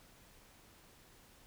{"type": "silence", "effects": ["pink hiss -62 dBFS RMS until 1.46 s"]}